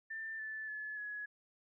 sine tone with pitch steps, 1784 / 1750.3 / 1717.3 / 1684.8 Hz, A6 / A6 / A6 / G#6, +23 / -10 / -43 / +24 cents, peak -40 dBFS, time 0.1-1.26 s, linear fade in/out 10 ms, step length 290 ms, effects none

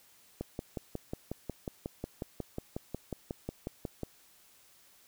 click train, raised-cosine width 2 ms, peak -22 dBFS, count 21, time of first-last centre 0.41-4.033 s, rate 5.52 Hz, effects white hiss -62 dBFS RMS until 5.07 s

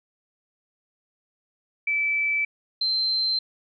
sine tone pair in turn, 2314 / 4115 Hz, D7 / C8, -26 / -30 cents, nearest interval minor seventh, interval 996 cents, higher second, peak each -21 dBFS, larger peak neither, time 1.87-2.45 / 2.81-3.39 s, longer neither, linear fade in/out 5 ms, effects none

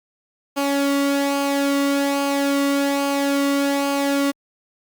sawtooth tone with flanger, 280.2 Hz, C#4, 19 cents sharp, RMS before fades -20 dBFS, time 0.56-4.32 s, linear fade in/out 20 ms, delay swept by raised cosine 0.53 to 1.26 ms, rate 1.2 Hz, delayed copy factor -0.5, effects Opus 48 kbps

